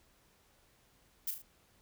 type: noise with echo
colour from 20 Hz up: violet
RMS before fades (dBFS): -35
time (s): 1.27-1.31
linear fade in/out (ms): 5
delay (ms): 37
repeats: 3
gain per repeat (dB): -6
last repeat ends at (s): 1.421
effects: pink hiss -68 dBFS RMS until 1.81 s